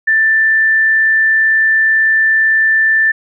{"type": "tone", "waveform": "sine", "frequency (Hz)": 1771, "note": "A6", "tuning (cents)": 11, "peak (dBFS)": -8, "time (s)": [0.07, 3.12], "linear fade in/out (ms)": 10, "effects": []}